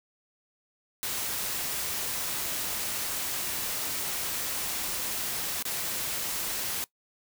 white noise with dropouts, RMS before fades -32 dBFS, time 1.03-6.84 s, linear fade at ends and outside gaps 0 ms, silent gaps 5.625-5.653 s, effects noise-tail reverb RT60 0.1 s tail -20 dB re dry

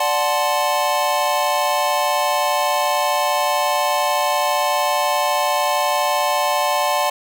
square chord, D dominant seventh, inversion none, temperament equal with one note detuned, 587.3 / 740 / 871.4 / 1046.5 Hz, D5 / F#5 / A5 / C6, 0 / 0 / -17 / 0 cents, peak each -23 dBFS, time 0-7.1 s, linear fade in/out 5 ms, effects none

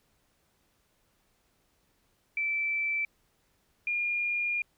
sine tone pair in turn, 2326 / 2417 Hz, D7 / D7, -17 / +49 cents, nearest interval minor second, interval 66 cents, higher second, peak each -27 dBFS, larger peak neither, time 2.37-3.05 / 3.87-4.62 s, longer second, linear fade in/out 2 ms, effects pink hiss -71 dBFS RMS until 4.77 s

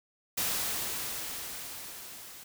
white noise with level ramp, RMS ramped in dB -30 to -48 dBFS, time 0.37-2.44 s, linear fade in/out 10 ms, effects none

